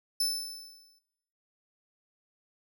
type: tone with exponential decay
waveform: sawtooth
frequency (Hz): 5274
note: E8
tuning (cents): 0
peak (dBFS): -22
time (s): 0.2-0.99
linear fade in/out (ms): 5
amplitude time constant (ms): 170
effects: noise-tail reverb RT60 1.0 s tail -18 dB re dry